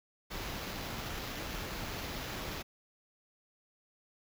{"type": "noise with sample-and-hold", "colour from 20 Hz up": "pink", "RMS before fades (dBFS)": -40, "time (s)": [0.3, 2.63], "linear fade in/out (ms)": 20, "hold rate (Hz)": 8820, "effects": []}